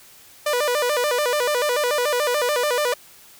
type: tone with vibrato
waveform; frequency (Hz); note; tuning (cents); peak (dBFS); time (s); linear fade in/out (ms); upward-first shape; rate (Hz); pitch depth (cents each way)
sawtooth; 540; C#5; -45; -15; 0.46-2.94; 5; square; 6.9; 170
effects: white hiss -48 dBFS RMS until 3.39 s